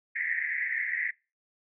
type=band-pass noise; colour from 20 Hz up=pink; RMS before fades=-31 dBFS; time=0.15-1.11 s; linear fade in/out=10 ms; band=1800 to 2100 Hz; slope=96 dB/octave; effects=noise-tail reverb RT60 0.3 s tail -25 dB re dry